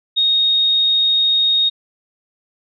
sine tone, 3727 Hz, A#7, 1 cent flat, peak -12 dBFS, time 0.16-1.7 s, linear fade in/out 20 ms, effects none

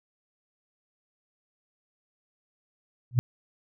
sine tone with exponential growth, 122.9 Hz, B2, 8 cents flat, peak -13 dBFS, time 3.11-3.19 s, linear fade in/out 0 ms, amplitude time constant 17 ms, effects none

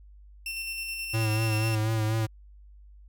sawtooth tone with tremolo, 2700 Hz, E7, 41 cents sharp, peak -28 dBFS, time 0.46-1.75 s, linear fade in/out 2 ms, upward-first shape square, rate 9.4 Hz, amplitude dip 25%
square tone with vibrato, 110 Hz, A2, in tune, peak -25 dBFS, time 1.13-2.27 s, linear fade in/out 20 ms, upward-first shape sine, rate 4.1 Hz, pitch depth 38 cents each way
effects added 50 Hz sine -48 dBFS peak until 3.08 s

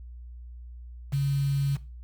sine tone with quantisation, 139.5 Hz, C#3, 11 cents sharp, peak -22 dBFS, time 1.12-1.77 s, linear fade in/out 20 ms, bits 7, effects noise-tail reverb RT60 0.3 s tail -17 dB re dry + added 60 Hz sine -40 dBFS peak until 2.03 s

